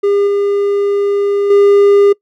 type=tone with level steps; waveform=triangle; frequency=403.5 Hz; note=G#4; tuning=50 cents flat; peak=-7 / -9 / -3 dBFS; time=0.03-2.13 s; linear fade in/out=10 ms; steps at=0.27 / 1.5 s; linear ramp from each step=5 ms; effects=noise-tail reverb RT60 0.1 s tail -23 dB re dry